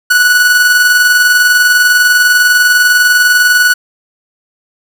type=tone with tremolo; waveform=45% pulse; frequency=1474 Hz; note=F#6; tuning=7 cents flat; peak=-4 dBFS; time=0.1-3.74 s; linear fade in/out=10 ms; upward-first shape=square; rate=20 Hz; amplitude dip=30%; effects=none